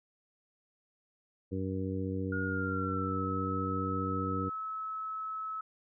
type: harmonic tone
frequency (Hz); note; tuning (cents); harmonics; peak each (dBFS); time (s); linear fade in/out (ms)
94.9; F#2; +44; 1 / 2 / 3 / 4 / 5; -36 / -38 / -37 / -43 / -40; 1.51-4.5; 20
type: tone with pitch glide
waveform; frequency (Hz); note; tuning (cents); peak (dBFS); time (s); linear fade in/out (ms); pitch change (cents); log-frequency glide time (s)
sine; 1430 to 1296.3; F6 to E6; +41 to -29; -35; 2.32-5.61; 5; -170; 2.45-3.23
effects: none